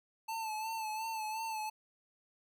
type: tone with vibrato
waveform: square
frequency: 880 Hz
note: A5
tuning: in tune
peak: -37 dBFS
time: 0.28-1.7 s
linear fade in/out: 10 ms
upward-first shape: sine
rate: 2.8 Hz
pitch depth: 46 cents each way
effects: none